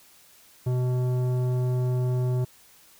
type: tone with tanh clipping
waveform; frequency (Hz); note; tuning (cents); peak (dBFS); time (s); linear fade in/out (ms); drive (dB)
sine; 125.6; B2; +30; -24; 0.66-2.45; 10; 13
effects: white hiss -55 dBFS RMS until 2.99 s